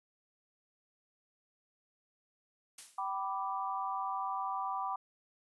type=noise with exponential decay; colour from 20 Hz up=blue; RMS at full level=-42 dBFS; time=2.78-3.12 s; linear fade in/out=5 ms; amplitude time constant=73 ms
type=chord; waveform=sine; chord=G major; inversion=none; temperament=equal with one note detuned; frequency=772.3 / 987.8 / 1174.7 Hz; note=G5 / B5 / D6; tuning=-26 / 0 / 0 cents; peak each=-38 dBFS; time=2.98-4.96 s; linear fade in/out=5 ms
effects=resampled to 24000 Hz